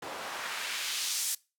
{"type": "noise with band-pass filter sweep", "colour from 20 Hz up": "white", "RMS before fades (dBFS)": -35, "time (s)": [0.02, 1.35], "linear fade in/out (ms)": 5, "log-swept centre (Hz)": [540, 8200], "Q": 0.93, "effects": ["noise-tail reverb RT60 0.3 s tail -23 dB re dry"]}